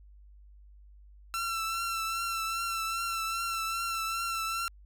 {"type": "tone with vibrato", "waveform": "sawtooth", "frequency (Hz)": 1345, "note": "E6", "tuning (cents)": 34, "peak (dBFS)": -27, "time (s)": [1.34, 4.68], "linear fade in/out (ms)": 0, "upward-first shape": "triangle", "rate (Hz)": 2.5, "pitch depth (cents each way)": 36, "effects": ["added 50 Hz sine -51 dBFS peak until 4.85 s"]}